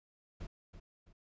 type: noise with echo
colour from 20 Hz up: brown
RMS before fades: -43 dBFS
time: 0.4-0.47 s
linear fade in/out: 10 ms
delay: 330 ms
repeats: 2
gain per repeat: -9 dB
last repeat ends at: 1.13 s
effects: resampled to 16000 Hz